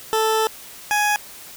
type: tone pair in turn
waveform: 20% pulse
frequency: 440 / 834.2 Hz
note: A4 / G#5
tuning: 0 / +7 cents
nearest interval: major seventh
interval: 1107 cents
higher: second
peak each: -12 dBFS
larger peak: neither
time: 0.13-0.47 / 0.91-1.16 s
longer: first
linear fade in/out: 0 ms
effects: white hiss -40 dBFS RMS until 1.56 s